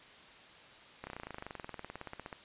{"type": "slowing click train", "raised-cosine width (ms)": 0.5, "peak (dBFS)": -27, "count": 29, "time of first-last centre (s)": [1.04, 2.328], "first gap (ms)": 30, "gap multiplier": 1.03, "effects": ["white hiss -55 dBFS RMS until 2.44 s", "resampled to 8000 Hz"]}